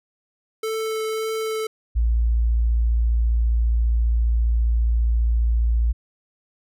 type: tone with vibrato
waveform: square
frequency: 440 Hz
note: A4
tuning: in tune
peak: -24 dBFS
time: 0.63-1.67 s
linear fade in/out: 5 ms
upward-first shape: triangle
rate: 1.8 Hz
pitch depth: 10 cents each way
type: tone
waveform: sine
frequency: 57.4 Hz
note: A#1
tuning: 26 cents flat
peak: -16 dBFS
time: 1.95-5.93 s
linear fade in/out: 20 ms
effects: none